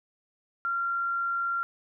sine tone, 1379 Hz, F6, 22 cents flat, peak -26 dBFS, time 0.65-1.63 s, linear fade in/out 0 ms, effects none

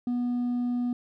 triangle tone with hard clipping, 244.2 Hz, B3, 19 cents flat, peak -24 dBFS, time 0.07-0.93 s, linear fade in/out 2 ms, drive 1 dB, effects none

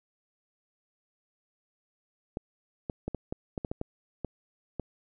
clicks, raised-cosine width 2 ms, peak -19 dBFS, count 11, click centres 2.371 / 2.898 / 3.08 / 3.147 / 3.325 / 3.578 / 3.648 / 3.715 / 3.814 / 4.247 / 4.797 s, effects none

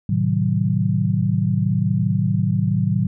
sine chord, A diminished seventh, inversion none, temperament equal with one note detuned, 110 / 130.81 / 155.56 / 187.91 Hz, A2 / C3 / Eb3 / Gb3, 0 / 0 / 0 / +27 cents, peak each -21 / -24 / -22 / -21 dBFS, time 0.09-3.07 s, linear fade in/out 5 ms, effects none

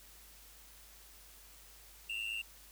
triangle tone pair together, 2691 / 2800 Hz, E7 / F7, +35 / +4 cents, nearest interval minor second, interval 69 cents, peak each -38 / -38 dBFS, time 2.09-2.42 s, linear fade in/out 10 ms, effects added 50 Hz sine -61 dBFS peak until 2.71 s + white hiss -58 dBFS RMS until 2.71 s

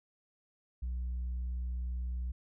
sine tone, 61.6 Hz, B1, 4 cents flat, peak -31 dBFS, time 0.82-2.32 s, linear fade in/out 10 ms, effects tanh soft clip ceiling -32 dBFS

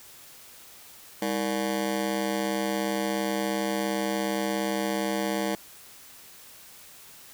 20% pulse ring-modulated tone, 261.6 Hz, C4, in tune, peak -18 dBFS, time 1.22-5.55 s, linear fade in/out 0 ms, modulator 58.6 Hz, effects white hiss -49 dBFS RMS until 7.33 s

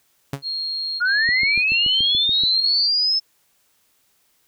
sawtooth tone with exponential decay, 138.7 Hz, C#3, 1 cent sharp, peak -18 dBFS, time 0.33-0.43 s, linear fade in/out 5 ms, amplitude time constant 21 ms
sine tone bursts, 4252 Hz, C8, 27 cents sharp, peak -23 dBFS, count 4, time 0.42-2.898 s, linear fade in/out 50 ms, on 600 ms, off 26 ms
sine linear sweep, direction up, 1396.9 to 5274 Hz, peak -16 dBFS, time 1-3.2 s, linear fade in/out 20 ms
click train, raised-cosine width 3 ms, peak -21 dBFS, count 9, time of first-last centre 1.29-2.436 s, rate 6.98 Hz
effects white hiss -63 dBFS RMS until 4.47 s

